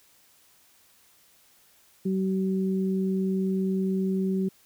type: tone pair together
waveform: sine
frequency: 190 / 380 Hz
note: F#3 / F#4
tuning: +46 / +46 cents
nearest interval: octave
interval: 1200 cents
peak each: -24 / -30 dBFS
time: 2.05-4.49 s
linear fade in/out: 10 ms
effects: white hiss -60 dBFS RMS until 4.65 s